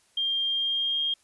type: tone with pitch glide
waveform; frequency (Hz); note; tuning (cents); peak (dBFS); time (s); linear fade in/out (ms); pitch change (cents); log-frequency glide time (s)
sine; 3198 to 3226; G7 to G7; +34 to +49; -24; 0.17-1.14; 5; +15; 0.45-1.01
effects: white hiss -64 dBFS RMS until 1.23 s + resampled to 24000 Hz